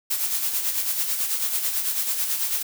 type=noise with tremolo; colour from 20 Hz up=blue; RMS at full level=-23 dBFS; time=0.1-2.63 s; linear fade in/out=10 ms; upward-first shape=sine; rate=9.1 Hz; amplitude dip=50%; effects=none